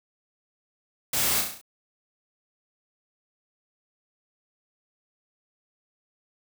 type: noise with echo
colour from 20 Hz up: white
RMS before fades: -26 dBFS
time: 1.13-1.41 s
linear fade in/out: 5 ms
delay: 34 ms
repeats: 6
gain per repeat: -4 dB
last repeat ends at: 1.614 s
effects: none